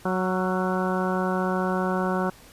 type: harmonic tone with a mistuned harmonic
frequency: 185 Hz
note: F#3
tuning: in tune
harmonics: 1 / 2 / 3 / 4 / 5 / 6 / 7 / 8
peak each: -26 / -29 / -31 / -32 / -33 / -34 / -34 / -35 dBFS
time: 0.05-2.3 s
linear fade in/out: 5 ms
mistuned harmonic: 7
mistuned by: +58 cents
effects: pink hiss -50 dBFS RMS until 2.52 s + resampled to 32000 Hz